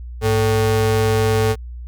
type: ring-modulated tone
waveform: square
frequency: 168.1 Hz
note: E3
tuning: 34 cents sharp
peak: -12 dBFS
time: 0.21-1.56 s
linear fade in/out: 50 ms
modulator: 272 Hz
effects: added 60 Hz sine -29 dBFS peak until 1.87 s